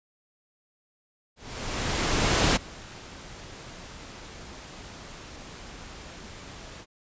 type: noise with ADSR envelope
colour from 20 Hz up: pink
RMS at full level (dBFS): -21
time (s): 1.36-6.86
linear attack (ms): 1200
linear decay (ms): 15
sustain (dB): -22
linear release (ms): 54
effects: resampled to 16000 Hz